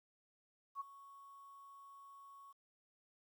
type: tone with ADSR envelope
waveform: sine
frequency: 1108.7 Hz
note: C#6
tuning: in tune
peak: -38 dBFS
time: 0.75-2.53 s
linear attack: 54 ms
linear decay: 17 ms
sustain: -17 dB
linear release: 17 ms
effects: 12-bit